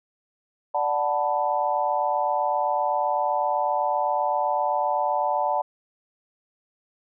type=chord; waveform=sine; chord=B minor seventh; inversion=first; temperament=equal; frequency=587.3 / 740 / 880 / 987.8 Hz; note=D5 / F#5 / A5 / B5; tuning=0 / 0 / 0 / 0 cents; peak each=-27 / -26 / -25 / -29 dBFS; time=0.74-5.62 s; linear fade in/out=10 ms; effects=none